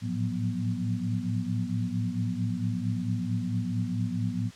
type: tone cluster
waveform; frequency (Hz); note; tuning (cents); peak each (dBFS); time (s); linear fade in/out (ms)
sine; 108.5 / 113 / 174.2 / 182.9 / 243.4; A2 / A2 / F3 / F#3 / B3; -24 / +47 / -4 / -20 / -25; -32 / -33 / -36 / -33 / -33; 0.01-4.51; 50
effects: white hiss -51 dBFS RMS until 4.55 s + low-pass 6000 Hz 12 dB/octave